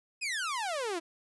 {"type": "exponential sweep", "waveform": "sawtooth", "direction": "down", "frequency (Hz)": [2600, 317.7], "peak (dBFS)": -28, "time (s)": [0.21, 1], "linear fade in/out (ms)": 20, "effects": ["resampled to 24000 Hz"]}